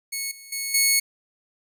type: tone with level steps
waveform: 10% pulse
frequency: 2200 Hz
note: C#7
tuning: 14 cents flat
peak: -18 / -33 / -18 / -8 dBFS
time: 0.12-1 s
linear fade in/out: 10 ms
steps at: 0.31 / 0.52 / 0.74 s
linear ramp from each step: 5 ms
effects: none